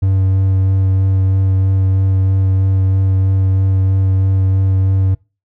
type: tone with vibrato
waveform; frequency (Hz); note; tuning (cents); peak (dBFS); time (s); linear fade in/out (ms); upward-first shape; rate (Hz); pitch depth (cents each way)
triangle; 95.6; G2; -43; -8; 0.02-5.15; 10; sine; 3.1; 11
effects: noise-tail reverb RT60 0.3 s tail -24 dB re dry